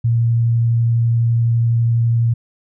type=tone with vibrato; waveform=sine; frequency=116.54 Hz; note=A#2; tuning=in tune; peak=-12 dBFS; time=0.04-2.34 s; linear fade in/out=10 ms; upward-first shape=sine; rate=12 Hz; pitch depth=8 cents each way; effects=none